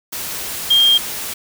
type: tone in noise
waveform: sine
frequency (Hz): 3211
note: G7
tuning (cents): +41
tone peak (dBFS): -9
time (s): 0.7-0.98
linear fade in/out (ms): 10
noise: white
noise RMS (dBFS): -26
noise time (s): 0.12-1.34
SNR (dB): +14
effects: none